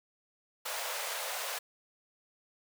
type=high-pass noise; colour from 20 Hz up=pink; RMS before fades=-37 dBFS; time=0.65-1.59 s; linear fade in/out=10 ms; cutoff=510 Hz; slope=48 dB/octave; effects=none